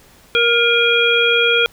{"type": "harmonic tone with a mistuned harmonic", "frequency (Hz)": 470, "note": "A#4", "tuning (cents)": 14, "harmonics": [1, 3, 5, 7], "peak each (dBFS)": [-17, -17, -17, -17], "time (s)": [0.35, 1.66], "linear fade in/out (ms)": 0, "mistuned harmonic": 5, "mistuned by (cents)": 49, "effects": ["pink hiss -48 dBFS RMS until 1.72 s"]}